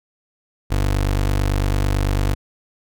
25% pulse tone, 49 Hz, G1, in tune, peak -13 dBFS, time 0.7-2.35 s, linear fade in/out 20 ms, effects none

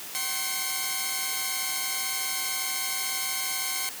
5% pulse tone cluster, 764 / 1067 / 2085 / 2170 Hz, G5 / C6 / C7 / C#7, -45 / +34 / -7 / -37 cents, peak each -23 / -21 / -24 / -23 dBFS, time 0.15-3.89 s, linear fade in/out 0 ms, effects white hiss -39 dBFS RMS until 4 s + high-pass 150 Hz 12 dB/octave

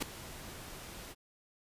pink noise with ADSR envelope, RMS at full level -31 dBFS, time 0-1.15 s, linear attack 22 ms, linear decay 5 ms, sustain -16 dB, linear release 40 ms, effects resampled to 32000 Hz

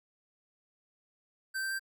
square tone with pitch steps, 1554 / 1564.8 / 1575.7 Hz, G6 / G6 / G6, -16 / -4 / +9 cents, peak -33 dBFS, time 1.54-1.795 s, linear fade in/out 20 ms, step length 85 ms, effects none

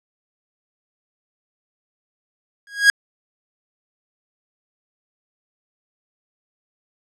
45% pulse tone with exponential growth, 1643 Hz, G#6, 19 cents flat, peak -6 dBFS, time 2.67-2.9 s, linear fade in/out 1 ms, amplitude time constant 48 ms, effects low-pass 8000 Hz 12 dB/octave

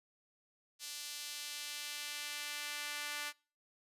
sawtooth tone with high-pass filter sweep, 293.7 Hz, D4, in tune, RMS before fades -43 dBFS, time 0.79-3.33 s, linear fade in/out 50 ms, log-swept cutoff 4300 to 1700 Hz, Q 1, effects noise-tail reverb RT60 0.4 s tail -25 dB re dry + resampled to 32000 Hz

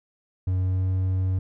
triangle tone with pitch glide, 92.5 to 93.52 Hz, F#2 to F#2, 0 to +19 cents, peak -19 dBFS, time 0.47-1.39 s, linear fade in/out 5 ms, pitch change +19 cents, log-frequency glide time 0.58-0.87 s, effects none

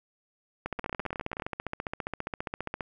two click trains, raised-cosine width 0.5 ms, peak -17 / -20 dBFS, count 33 / 13, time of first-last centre 0.66-2.808 / 0.79-1.422 s, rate 14.9 / 19 Hz, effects none

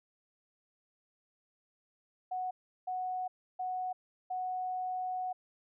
sine tone bursts at uneven times, 738 Hz, F#5, 5 cents flat, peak -33 dBFS, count 4, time 2.31-2.51 / 2.87-3.28 / 3.59-3.93 / 4.3-5.33 s, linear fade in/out 10 ms, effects none

